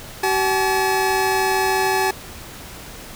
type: tone pair together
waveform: 25% pulse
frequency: 381.3 / 856 Hz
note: G4 / A5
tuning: -48 / -48 cents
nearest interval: octave + major second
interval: 1400 cents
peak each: -16 dBFS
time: 0.23-2.11 s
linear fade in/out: 5 ms
effects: pink hiss -37 dBFS RMS until 3.15 s